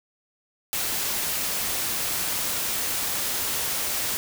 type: noise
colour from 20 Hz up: white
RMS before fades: -27 dBFS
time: 0.73-4.17 s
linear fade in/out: 0 ms
effects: none